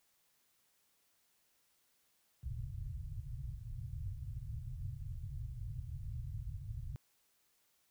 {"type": "low-pass noise", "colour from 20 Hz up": "white", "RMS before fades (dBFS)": -43, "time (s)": [2.43, 6.96], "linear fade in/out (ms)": 0, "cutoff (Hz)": 140, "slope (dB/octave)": 96, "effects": ["white hiss -75 dBFS RMS until 7.9 s"]}